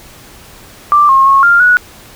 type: tone with pitch steps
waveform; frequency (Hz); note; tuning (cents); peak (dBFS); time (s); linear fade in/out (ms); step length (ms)
sine; 1177 / 1076 / 1092 / 1397 / 1465; D6 / C6 / C#6 / F6 / F#6; +3 / +48 / -26 / 0 / -18; -4; 0.92-1.77; 0; 170
effects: pink hiss -37 dBFS RMS until 2.15 s